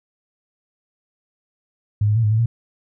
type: tone with pitch steps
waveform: sine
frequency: 104.4 / 105.7 / 114.9 / 105.7 / 110.3 / 116.3 Hz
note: G#2 / G#2 / A#2 / G#2 / A2 / A#2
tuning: +10 / +31 / -25 / +31 / +5 / -4 cents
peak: -14 dBFS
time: 2.01-2.46 s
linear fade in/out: 5 ms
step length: 75 ms
effects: none